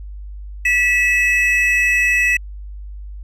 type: tone pair together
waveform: triangle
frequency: 1956 / 2588 Hz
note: B6 / E7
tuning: -17 / -32 cents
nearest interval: perfect fourth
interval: 485 cents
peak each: -14 dBFS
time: 0.65-2.37 s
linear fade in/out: 5 ms
effects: added 50 Hz sine -29 dBFS peak until 3.23 s

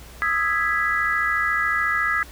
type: chord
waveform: sine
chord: E major seventh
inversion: third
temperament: equal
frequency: 1244.5 / 1318.5 / 1661.2 / 1975.5 Hz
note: D#6 / E6 / G#6 / B6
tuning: 0 / 0 / 0 / 0 cents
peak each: -26 / -27 / -23 / -24 dBFS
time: 0.22-2.23 s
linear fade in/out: 0 ms
effects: added 60 Hz sine -42 dBFS peak until 2.31 s + pink hiss -45 dBFS RMS until 2.31 s

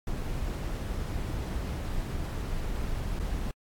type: noise with dropouts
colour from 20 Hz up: brown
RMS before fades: -32 dBFS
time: 0.07-3.51 s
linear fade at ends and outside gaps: 2 ms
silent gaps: 3.192-3.197 s
effects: AAC 64 kbps

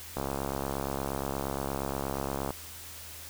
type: click train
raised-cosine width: 1 ms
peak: -18 dBFS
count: 161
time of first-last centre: 0.17-2.506 s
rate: 68.5 Hz
effects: added 82 Hz sine -51 dBFS peak until 3.29 s + white hiss -45 dBFS RMS until 3.29 s

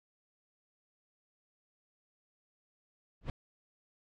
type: noise with exponential growth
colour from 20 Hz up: brown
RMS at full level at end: -28 dBFS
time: 3.21-3.3 s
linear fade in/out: 1 ms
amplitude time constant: 18 ms
effects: low-pass 4000 Hz 12 dB/octave

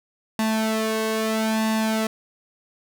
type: tone with flanger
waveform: sawtooth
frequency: 220 Hz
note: A3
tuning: in tune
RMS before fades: -23 dBFS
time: 0.39-2.07 s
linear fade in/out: 2 ms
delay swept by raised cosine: 1.1 to 1.87 ms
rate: 0.77 Hz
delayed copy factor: +0.75
effects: none

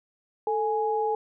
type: tone pair together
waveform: sine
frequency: 441.3 / 833 Hz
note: A4 / G#5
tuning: +5 / +5 cents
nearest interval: major seventh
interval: 1100 cents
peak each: -26 dBFS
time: 0.47-1.15 s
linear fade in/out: 2 ms
effects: none

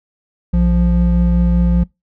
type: tone pair together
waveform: triangle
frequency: 59.91 / 174.61 Hz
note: A#1 / F3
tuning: +48 / 0 cents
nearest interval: octave + perfect fifth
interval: 1852 cents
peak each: -11 dBFS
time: 0.53-1.84 s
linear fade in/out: 10 ms
effects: noise-tail reverb RT60 0.2 s tail -24 dB re dry

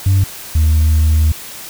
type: tone pair in turn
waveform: sine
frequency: 95.8 / 77.89 Hz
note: G2 / D#2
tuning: -39 / +2 cents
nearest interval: major third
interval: 359 cents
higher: first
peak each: -6 dBFS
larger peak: neither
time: 0.06-0.24 / 0.55-1.32 s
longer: second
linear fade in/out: 5 ms
effects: tanh soft clip ceiling -7 dBFS + white hiss -31 dBFS RMS until 1.69 s

